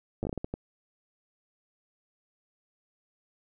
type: slowing click train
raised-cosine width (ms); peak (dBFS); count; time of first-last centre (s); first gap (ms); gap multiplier
2; -19; 9; 0.23-0.54; 9; 1.4
effects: none